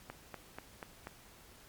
click train, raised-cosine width 0.5 ms, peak -27 dBFS, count 5, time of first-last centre 0.1-1.071 s, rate 4.12 Hz, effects pink hiss -58 dBFS RMS until 1.68 s + MP3 96 kbps

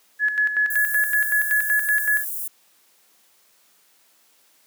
sine tone with tremolo, 1700 Hz, G#6, 40 cents sharp, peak -16 dBFS, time 0.19-2.25 s, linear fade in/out 50 ms, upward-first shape square, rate 5.3 Hz, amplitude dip 60%
white high-pass noise, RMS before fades -29 dBFS, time 0.7-2.48 s, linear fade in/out 5 ms, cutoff 10000 Hz, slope 24 dB/octave
effects white hiss -59 dBFS RMS until 4.66 s + high-pass 200 Hz 12 dB/octave

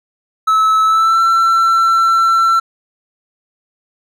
triangle tone with pitch glide, 1300 to 1345.1 Hz, E6 to E6, -24 to +35 cents, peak -7 dBFS, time 0.47-2.6 s, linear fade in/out 10 ms, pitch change +59 cents, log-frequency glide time 0.84-1.21 s, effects none

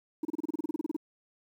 sine tone bursts, 311.1 Hz, D#4, in tune, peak -25 dBFS, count 15, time 0.23-0.965 s, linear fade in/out 5 ms, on 21 ms, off 30 ms, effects tanh soft clip ceiling -27 dBFS + 10-bit

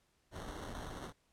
pink noise with sample-and-hold, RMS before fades -45 dBFS, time 0.31-1.13 s, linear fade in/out 50 ms, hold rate 2450 Hz, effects pink hiss -75 dBFS RMS until 1.32 s + low-pass 11000 Hz 12 dB/octave

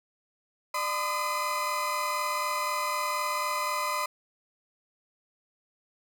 35% pulse tone cluster, 598 / 1019 / 1215 / 1259 Hz, D5 / C6 / D#6 / D#6, +31 / -46 / -42 / +20 cents, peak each -35 / -28 / -33 / -36 dBFS, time 0.74-4.06 s, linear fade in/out 5 ms, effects none

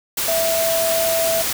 sine tone in noise, 659.3 Hz, E5, in tune, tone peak -18 dBFS, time 0.28-1.42 s, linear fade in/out 5 ms, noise white, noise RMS -22 dBFS, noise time 0.17-1.53 s, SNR +1 dB, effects none

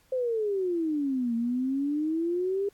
sine exponential two-way sweep, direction down then up, 526 to 228.6 to 407.5 Hz, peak -25 dBFS, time 0.12-2.69 s, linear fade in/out 5 ms, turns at 1.35 s, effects pink hiss -64 dBFS RMS until 2.73 s + AAC 64 kbps

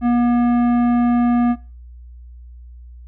triangle tone with tanh clipping, 240.4 Hz, B3, 46 cents flat, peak -15 dBFS, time 0.01-1.56 s, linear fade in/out 50 ms, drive 17 dB, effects noise-tail reverb RT60 0.4 s tail -22 dB re dry + added 60 Hz sine -36 dBFS peak until 3.07 s

